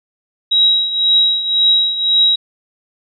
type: tone with tremolo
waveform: sine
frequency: 3841 Hz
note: B7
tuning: 49 cents flat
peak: -7 dBFS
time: 0.51-2.36 s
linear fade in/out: 10 ms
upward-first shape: triangle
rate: 1.9 Hz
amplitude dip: 75%
effects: none